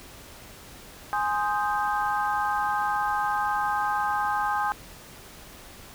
sine chord, Ab major seventh, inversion none, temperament equal, 830.6 / 1046.5 / 1244.5 / 1568 Hz, Ab5 / C6 / Eb6 / G6, 0 / 0 / 0 / 0 cents, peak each -26 / -31 / -30 / -31 dBFS, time 1.13-4.72 s, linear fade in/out 0 ms, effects pink hiss -46 dBFS RMS until 5.94 s

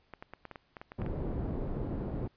clicks, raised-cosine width 0.5 ms, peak -28 dBFS, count 11, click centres 0.137 / 0.225 / 0.336 / 0.453 / 0.513 / 0.558 / 0.768 / 0.815 / 0.919 / 1.018 / 1.063 s
pink low-pass noise, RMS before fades -35 dBFS, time 0.98-2.28 s, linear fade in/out 10 ms, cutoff 470 Hz, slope 12 dB/octave
effects pink hiss -70 dBFS RMS until 2.36 s + resampled to 11025 Hz

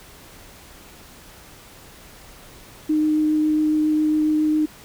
sine tone with vibrato, 307 Hz, D#4, 23 cents flat, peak -16 dBFS, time 2.89-4.66 s, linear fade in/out 10 ms, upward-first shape triangle, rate 7.3 Hz, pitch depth 9 cents each way, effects pink hiss -45 dBFS RMS until 4.84 s

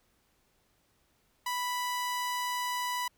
sawtooth tone, 987.8 Hz, B5, in tune, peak -27 dBFS, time 1.46-3.08 s, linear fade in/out 5 ms, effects pink hiss -71 dBFS RMS until 3.17 s

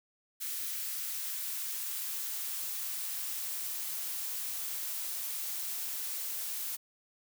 blue noise with high-pass filter sweep, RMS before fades -37 dBFS, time 0.4-6.77 s, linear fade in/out 20 ms, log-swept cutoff 1500 to 270 Hz, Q 0.98, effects none

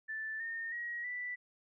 sine tone with pitch steps, 1760 / 1828.4 / 1899.4 / 1973.3 Hz, A6 / A#6 / A#6 / B6, 0 / -34 / +32 / -2 cents, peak -37 dBFS, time 0.08-1.36 s, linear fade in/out 20 ms, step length 320 ms, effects none

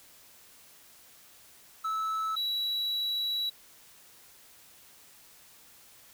triangle tone pair in turn, 1305 / 3911 Hz, E6 / B7, -18 / -18 cents, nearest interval octave + perfect fifth, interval 1900 cents, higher second, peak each -27 dBFS, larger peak neither, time 1.84-2.36 / 2.36-3.5 s, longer second, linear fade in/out 10 ms, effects white hiss -56 dBFS RMS until 6.13 s

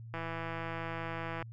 click train, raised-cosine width 0.5 ms, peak -24 dBFS, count 213, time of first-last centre 0.14-1.425 s, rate 165 Hz, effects added 114 Hz sine -44 dBFS peak until 1.52 s

